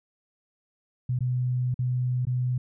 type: tone with dropouts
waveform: sine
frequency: 125.4 Hz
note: B2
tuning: 27 cents sharp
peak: -23 dBFS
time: 1.09-2.58 s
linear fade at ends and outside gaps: 5 ms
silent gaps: 1.19-1.206 / 1.743-1.79 / 2.253-2.269 s
effects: none